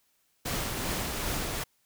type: noise with tremolo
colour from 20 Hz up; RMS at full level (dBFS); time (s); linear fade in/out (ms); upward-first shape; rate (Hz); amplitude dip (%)
pink; -31; 0.45-1.64; 10; triangle; 2.6; 30
effects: white hiss -71 dBFS RMS until 1.85 s